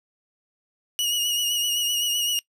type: tone with vibrato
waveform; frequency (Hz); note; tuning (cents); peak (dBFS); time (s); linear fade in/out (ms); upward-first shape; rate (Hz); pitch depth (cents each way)
sawtooth; 2894; F#7; -39; -19; 0.99-2.39; 0; sine; 7.8; 36
effects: noise-tail reverb RT60 0.1 s tail -21 dB re dry